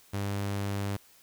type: tone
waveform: sawtooth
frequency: 100.2 Hz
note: G2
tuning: 38 cents sharp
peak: -26 dBFS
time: 0.13-0.97 s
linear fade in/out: 10 ms
effects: white hiss -59 dBFS RMS until 1.22 s